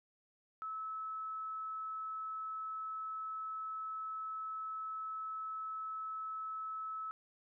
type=tone; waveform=sine; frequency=1300 Hz; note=E6; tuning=24 cents flat; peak=-39 dBFS; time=0.62-7.11 s; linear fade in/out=0 ms; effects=none